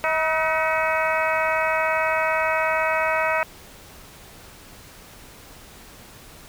harmonic tone with a mistuned harmonic, 318.7 Hz, D#4, 42 cents sharp, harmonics 2 / 3 / 4 / 5 / 6 / 7 / 8, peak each -24 / -26 / -27 / -28 / -29 / -29 / -30 dBFS, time 0.04-3.43 s, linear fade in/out 0 ms, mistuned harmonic 5, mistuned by -77 cents, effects pink hiss -45 dBFS RMS until 6.48 s

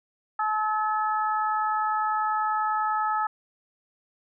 harmonic tone, 430.1 Hz, A4, 39 cents flat, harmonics 2 / 3 / 4, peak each -26 / -26 / -35 dBFS, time 0.39-3.27 s, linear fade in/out 5 ms, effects none

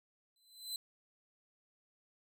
sawtooth tone with exponential growth, 4040 Hz, B7, 39 cents sharp, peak -33 dBFS, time 0.36-0.76 s, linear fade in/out 2 ms, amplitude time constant 86 ms, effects none

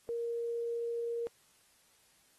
sine tone, 468.1 Hz, A#4, 7 cents sharp, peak -33 dBFS, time 0.09-1.27 s, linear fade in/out 0 ms, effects white hiss -67 dBFS RMS until 2.38 s + AAC 32 kbps

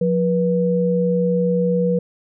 sine tone pair together, 177.71 / 485.8 Hz, F3 / B4, +30 / -29 cents, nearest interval octave + perfect fourth, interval 1741 cents, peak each -18 dBFS, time 0.01-1.99 s, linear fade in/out 5 ms, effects none

